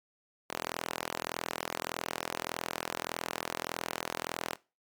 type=tone with high-pass filter; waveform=sawtooth; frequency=41.68 Hz; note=E1; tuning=20 cents sharp; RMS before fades=-38 dBFS; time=0.49-4.56 s; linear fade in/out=20 ms; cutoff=540 Hz; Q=0.67; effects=noise-tail reverb RT60 0.3 s tail -22 dB re dry + Opus 48 kbps